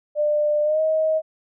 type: tone with pitch glide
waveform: sine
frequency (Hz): 597 to 630.7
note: D5 to D#5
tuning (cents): +28 to +23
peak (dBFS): -17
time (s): 0.15-1.22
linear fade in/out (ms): 50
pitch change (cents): +95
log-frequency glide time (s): 0.63-0.81
effects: none